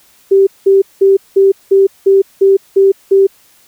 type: tone bursts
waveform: sine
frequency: 390 Hz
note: G4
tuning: 9 cents flat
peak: -4 dBFS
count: 9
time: 0.31-3.27 s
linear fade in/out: 10 ms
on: 160 ms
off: 190 ms
effects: white hiss -48 dBFS RMS until 3.67 s